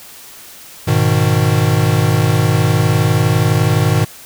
square chord, G# minor, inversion none, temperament equal, 103.83 / 123.47 / 155.56 Hz, G#2 / B2 / D#3, 0 / 0 / 0 cents, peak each -16 dBFS, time 0.87-4.05 s, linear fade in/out 10 ms, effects white hiss -37 dBFS RMS until 4.25 s

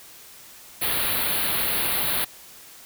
white band-stop noise, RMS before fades -24 dBFS, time 0.81-2.25 s, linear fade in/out 10 ms, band 4500 to 9600 Hz, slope 96 dB/octave, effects white hiss -46 dBFS RMS until 2.85 s

